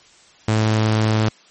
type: tone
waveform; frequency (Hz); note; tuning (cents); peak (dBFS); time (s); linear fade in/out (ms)
sawtooth; 109.1; A2; -14; -11; 0.48-1.29; 5
effects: white hiss -50 dBFS RMS until 1.5 s + MP3 32 kbps